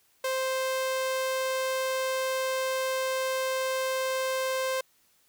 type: tone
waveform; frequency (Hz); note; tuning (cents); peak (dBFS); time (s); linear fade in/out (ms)
sawtooth; 523.3; C5; 0; -23; 0.24-4.81; 5
effects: white hiss -66 dBFS RMS until 5.28 s